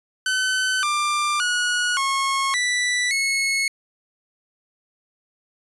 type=tone with pitch steps; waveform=sawtooth; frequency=1519 / 1188 / 1457 / 1089 / 1971 / 2186 Hz; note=F#6 / D6 / F#6 / C#6 / B6 / C#7; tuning=+45 / +20 / -27 / -31 / -4 / -25 cents; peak=-16 dBFS; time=0.26-3.68 s; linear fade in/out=2 ms; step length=570 ms; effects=resampled to 24000 Hz